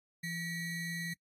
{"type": "ring-modulated tone", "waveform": "square", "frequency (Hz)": 1046.5, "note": "C6", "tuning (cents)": 0, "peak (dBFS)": -34, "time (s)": [0.23, 1.14], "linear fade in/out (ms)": 10, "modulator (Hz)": 878, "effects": ["noise-tail reverb RT60 0.1 s tail -26 dB re dry", "AAC 48 kbps"]}